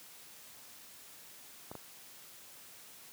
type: clicks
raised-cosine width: 1 ms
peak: -29 dBFS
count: 2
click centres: 1.715 / 1.753 s
effects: white hiss -54 dBFS RMS until 3.12 s + high-pass 80 Hz 12 dB/octave